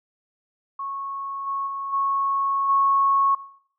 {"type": "tone with level steps", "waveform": "sine", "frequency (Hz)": 1100, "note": "C#6", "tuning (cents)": -14, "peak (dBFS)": [-28, -24, -27, -20, -16], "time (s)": [0.79, 3.35], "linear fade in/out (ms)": 5, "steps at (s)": [1.46, 1.66, 1.92, 2.68], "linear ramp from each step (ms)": 20, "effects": ["noise-tail reverb RT60 0.6 s tail -18 dB re dry"]}